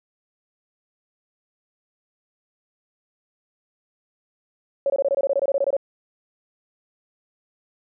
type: tone bursts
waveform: sine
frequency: 554.4 Hz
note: C#5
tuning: in tune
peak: -17 dBFS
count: 15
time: 4.86-5.767 s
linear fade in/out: 2 ms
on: 39 ms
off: 23 ms
effects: none